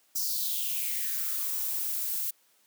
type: noise with high-pass filter sweep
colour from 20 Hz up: violet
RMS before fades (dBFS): -31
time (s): 0.15-2.31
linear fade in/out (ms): 10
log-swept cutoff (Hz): 5600 to 370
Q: 4.1
effects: white hiss -66 dBFS RMS until 2.66 s + high-pass 200 Hz 12 dB/octave